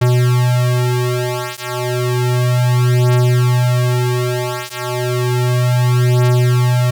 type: beating tone pair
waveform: square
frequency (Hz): 123.5 / 123.82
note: B2 / B2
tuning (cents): 0 / +5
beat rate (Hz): 0.32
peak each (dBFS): -16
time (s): 0.01-6.91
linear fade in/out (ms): 10
effects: none